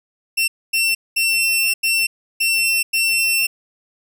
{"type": "tone bursts at uneven times", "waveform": "sawtooth", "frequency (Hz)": 2701, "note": "E7", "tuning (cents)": 42, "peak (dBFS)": -12, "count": 6, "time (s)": [[0.37, 0.48], [0.73, 0.95], [1.16, 1.74], [1.83, 2.07], [2.4, 2.83], [2.93, 3.47]], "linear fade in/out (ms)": 10, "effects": []}